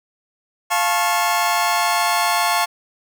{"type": "chord", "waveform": "sawtooth", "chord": "F augmented", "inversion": "none", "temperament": "just", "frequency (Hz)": [698.5, 873.1, 1091.3], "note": ["F5", "A5", "C#6"], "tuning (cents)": [0, -14, -27], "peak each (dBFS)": -17, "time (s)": [0.7, 2.66], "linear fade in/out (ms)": 20, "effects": []}